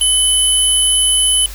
sine tone pair together, 3000 / 10663 Hz, F#7 / E9, +23 / +19 cents, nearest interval octave + minor seventh, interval 2196 cents, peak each -13 dBFS, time 0.01-1.46 s, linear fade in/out 2 ms, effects added 50 Hz sine -28 dBFS peak until 1.54 s + white hiss -34 dBFS RMS until 1.54 s

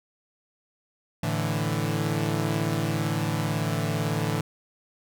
sawtooth chord, A suspended fourth, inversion none, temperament equal, 110 / 146.83 / 164.81 Hz, A2 / D3 / E3, 0 / 0 / 0 cents, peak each -25 dBFS, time 1.23-4.41 s, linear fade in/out 5 ms, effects none

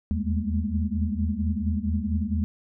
sine tone cluster, 78.5 / 82.9 / 202.7 / 213.5 / 232 Hz, D#2 / E2 / G#3 / G#3 / A#3, +16 / +10 / -42 / +48 / -8 cents, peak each -28 / -29 / -30 / -30 / -34 dBFS, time 0.11-2.44 s, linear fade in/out 0 ms, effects none

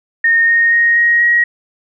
sine tone with pitch steps, 1840 / 1853.9 / 1867.8 / 1881.9 / 1896.1 Hz, A#6 / A#6 / A#6 / A#6 / A#6, -23 / -10 / +3 / +16 / +29 cents, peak -8 dBFS, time 0.24-1.44 s, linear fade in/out 5 ms, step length 240 ms, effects none

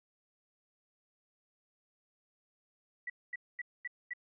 sine tone bursts, 1954 Hz, B6, 19 cents flat, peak -36 dBFS, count 5, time 3.07-4.135 s, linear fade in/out 5 ms, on 29 ms, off 230 ms, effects none

